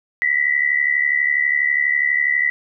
sine tone pair together, 1935.8 / 2008 Hz, B6 / B6, -35 / +28 cents, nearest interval minor second, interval 63 cents, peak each -18 dBFS, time 0.22-2.5 s, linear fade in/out 0 ms, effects none

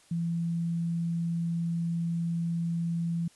sine tone, 168.4 Hz, E3, 37 cents sharp, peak -27 dBFS, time 0.11-3.28 s, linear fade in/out 5 ms, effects white hiss -60 dBFS RMS until 3.35 s + resampled to 24000 Hz

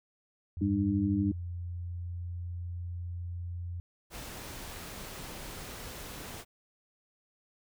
sine tone, 87.31 Hz, F2, in tune, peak -35 dBFS, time 0.57-3.8 s, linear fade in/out 0 ms
harmonic tone, 100 Hz, G2, 35 cents sharp, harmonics 1 / 2 / 3, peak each -32 / -30 / -29 dBFS, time 0.61-1.32 s, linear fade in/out 5 ms
pink noise, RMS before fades -43 dBFS, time 4.1-6.45 s, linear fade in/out 50 ms
effects none

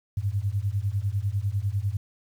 sine beating tone pair, 95.3 / 105.3 Hz, G2 / G#2, -48 / +24 cents, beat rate 10 Hz, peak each -27 dBFS, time 0.17-1.97 s, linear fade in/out 5 ms, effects 9-bit

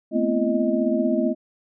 sine tone cluster, 220.9 / 243.2 / 258.9 / 337.6 / 623 Hz, A3 / B3 / C4 / E4 / D#5, +7 / -26 / -18 / +41 / +2 cents, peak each -25 dBFS, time 0.11-1.35 s, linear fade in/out 50 ms, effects none

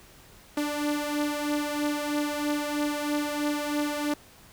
sawtooth beating tone pair, 293.7 / 296.8 Hz, D4 / D4, 0 / +18 cents, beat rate 3.1 Hz, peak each -24 / -28 dBFS, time 0.57-4.14 s, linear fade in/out 5 ms, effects pink hiss -53 dBFS RMS until 4.52 s

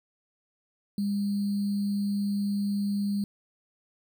sine tone with sample-and-hold, 201.9 Hz, G#3, 49 cents flat, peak -25 dBFS, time 0.98-3.24 s, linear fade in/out 2 ms, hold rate 4410 Hz, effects none

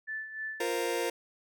sine tone with tremolo, 1753 Hz, A6, 7 cents flat, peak -33 dBFS, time 0.07-0.67 s, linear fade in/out 20 ms, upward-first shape sine, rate 3.3 Hz, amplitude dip 65%
sawtooth chord, F suspended fourth, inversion none, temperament just, 349.2 / 465.6 / 523.8 Hz, F4 / Bb4 / C5, 0 / -2 / +2 cents, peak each -30 / -28 / -31 dBFS, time 0.6-1.1 s, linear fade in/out 5 ms
effects none

